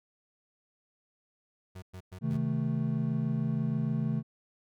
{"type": "tone bursts", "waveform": "35% pulse", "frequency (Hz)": 92.5, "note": "F#2", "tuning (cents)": 0, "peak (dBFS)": -40, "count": 4, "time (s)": [1.75, 2.372], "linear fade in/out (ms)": 10, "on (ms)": 73, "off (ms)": 110}
{"type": "chord", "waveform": "triangle", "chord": "A diminished", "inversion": "first", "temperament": "just", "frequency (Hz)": [132, 158.4, 220], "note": ["C3", "Eb3", "A3"], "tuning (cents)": [16, 31, 0], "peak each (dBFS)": -30, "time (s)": [2.21, 4.23], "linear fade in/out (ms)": 50}
{"effects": []}